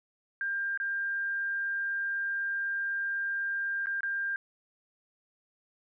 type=tone with dropouts; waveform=sine; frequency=1596 Hz; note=G6; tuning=31 cents sharp; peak=-29 dBFS; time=0.41-4.36 s; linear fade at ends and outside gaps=1 ms; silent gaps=0.775-0.8 / 3.859-3.869 / 4.007-4.032 s; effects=none